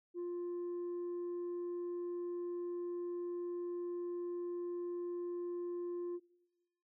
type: tone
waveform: sine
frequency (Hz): 350.3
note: F4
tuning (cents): +5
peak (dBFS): -35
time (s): 0.14-6.2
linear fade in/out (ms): 50
effects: noise-tail reverb RT60 0.9 s tail -20 dB re dry + tanh soft clip ceiling -37 dBFS